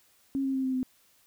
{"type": "tone with pitch steps", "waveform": "sine", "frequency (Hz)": [272.2, 268.3, 264.5, 260.7, 256.9], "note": ["C#4", "C4", "C4", "C4", "C4"], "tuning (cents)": [-31, 44, 19, -6, -32], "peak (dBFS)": -26, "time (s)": [0.35, 0.83], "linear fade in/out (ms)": 0, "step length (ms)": 96, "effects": ["white hiss -64 dBFS RMS until 1.26 s"]}